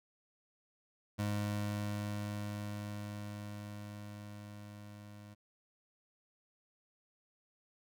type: tone with level ramp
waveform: 25% pulse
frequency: 103.7 Hz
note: G#2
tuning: 2 cents flat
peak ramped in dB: -29 to -47 dBFS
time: 1.18-5.35 s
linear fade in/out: 20 ms
effects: none